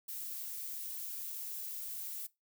violet noise, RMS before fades -42 dBFS, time 0.08-2.27 s, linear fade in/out 10 ms, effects noise-tail reverb RT60 0.2 s tail -20 dB re dry

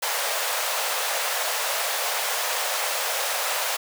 pink high-pass noise, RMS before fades -26 dBFS, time 0.02-3.77 s, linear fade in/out 10 ms, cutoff 510 Hz, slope 48 dB/octave, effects none

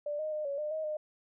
sine tone with pitch steps, 588 / 619 / 609 / 561 / 603 / 629 / 610 Hz, D5 / D#5 / D#5 / C#5 / D5 / D#5 / D#5, +2 / -9 / -37 / +21 / +46 / +19 / -34 cents, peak -32 dBFS, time 0.06-0.97 s, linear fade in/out 5 ms, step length 130 ms, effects none

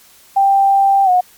sine tone with pitch glide, 787 to 725.9 Hz, G5 to F#5, +7 to -33 cents, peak -8 dBFS, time 0.36-1.21 s, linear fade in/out 10 ms, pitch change -140 cents, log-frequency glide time 1.04-1.1 s, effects white hiss -46 dBFS RMS until 1.37 s + MP3 96 kbps

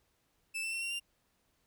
40% pulse tone with pitch steps, 2637 / 2674 / 2711 / 2749 / 2787 Hz, E7 / E7 / E7 / F7 / F7, 0 / +24 / +48 / -28 / -4 cents, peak -34 dBFS, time 0.54-1 s, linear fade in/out 20 ms, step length 92 ms, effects pink hiss -75 dBFS RMS until 1.66 s

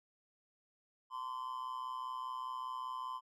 triangle tone with amplitude modulation, 1029 Hz, C6, 29 cents flat, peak -34 dBFS, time 1.1-3.21 s, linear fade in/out 50 ms, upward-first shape sine, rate 125 Hz, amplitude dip 75%, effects none

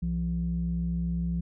sine tone pair together, 63.7 / 171.29 Hz, C2 / F3, -46 / -33 cents, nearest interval octave + perfect fourth, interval 1713 cents, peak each -30 / -27 dBFS, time 0.02-1.41 s, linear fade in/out 10 ms, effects tanh soft clip ceiling -20 dBFS

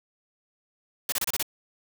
white noise bursts, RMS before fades -27 dBFS, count 6, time 1.09-1.427 s, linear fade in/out 2 ms, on 32 ms, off 29 ms, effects none

